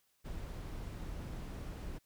brown noise, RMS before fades -43 dBFS, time 0.24-1.99 s, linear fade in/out 20 ms, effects white hiss -75 dBFS RMS until 2.05 s

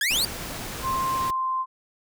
sawtooth exponential sweep, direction up, 1600 to 4833 Hz, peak -18 dBFS, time 0.01-0.25 s, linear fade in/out 2 ms
pink noise, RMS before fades -34 dBFS, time 0.1-1.31 s, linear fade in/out 10 ms
sine tone with pitch glide, 1053 to 1042.7 Hz, C6 to C6, +11 to -6 cents, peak -23 dBFS, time 0.82-1.66 s, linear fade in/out 50 ms, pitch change -17 cents, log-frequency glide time 1.1-1.47 s
effects none

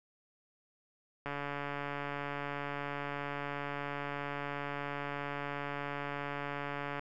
click train, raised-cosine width 0.5 ms, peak -23 dBFS, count 821, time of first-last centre 1.26-6.994 s, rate 143 Hz, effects none

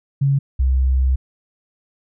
sine tone pair in turn, 138.59 / 65.14 Hz, C#3 / C2, 0 / -7 cents, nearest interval octave + minor second, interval 1307 cents, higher first, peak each -13 / -13 dBFS, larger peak neither, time 0.21-0.39 / 0.59-1.16 s, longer second, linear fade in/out 10 ms, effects none

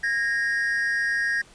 triangle tone pair together, 1637.2 / 1864.7 Hz, G#6 / A#6, -25 / 0 cents, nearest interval major second, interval 225 cents, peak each -23 / -23 dBFS, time 0.03-1.42 s, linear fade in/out 10 ms, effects pink hiss -52 dBFS RMS until 1.54 s + resampled to 22050 Hz

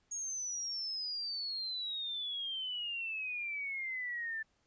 sine exponential sweep, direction down, 6645 to 1760 Hz, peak -36 dBFS, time 0.11-4.43 s, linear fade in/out 10 ms, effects pink hiss -75 dBFS RMS until 4.66 s + resampled to 16000 Hz

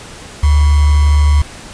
sine tone with sample-and-hold, 73.42 Hz, D2, in tune, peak -6 dBFS, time 0.43-1.42 s, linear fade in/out 5 ms, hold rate 1050 Hz, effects pink hiss -33 dBFS RMS until 1.73 s + resampled to 22050 Hz

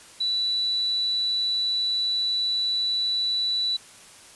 sine tone, 3956 Hz, B7, 2 cents sharp, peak -22 dBFS, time 0.2-3.77 s, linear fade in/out 10 ms, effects white hiss -48 dBFS RMS until 4.35 s + resampled to 24000 Hz

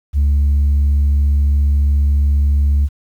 sine tone, 71.4 Hz, D2, 48 cents flat, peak -8 dBFS, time 0.13-2.89 s, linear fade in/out 50 ms, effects tanh soft clip ceiling -9 dBFS + 8-bit

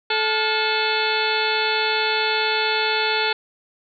harmonic tone with a mistuned harmonic, 435.5 Hz, A4, 18 cents flat, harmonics 1 / 2 / 3 / 4 / 5 / 6 / 7 / 8 / 9 / 10, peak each -26 / -25 / -26 / -31 / -29 / -27 / -34 / -27 / -34 / -28 dBFS, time 0.1-3.33 s, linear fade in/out 5 ms, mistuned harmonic 3, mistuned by +150 cents, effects none

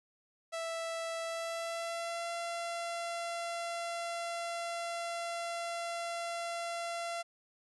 sawtooth tone with pitch glide, 660 to 682.1 Hz, E5 to F5, +2 to -41 cents, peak -32 dBFS, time 0.52-7.23 s, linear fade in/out 20 ms, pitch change +57 cents, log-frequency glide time 1.23-2.31 s, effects resampled to 24000 Hz + 12-bit

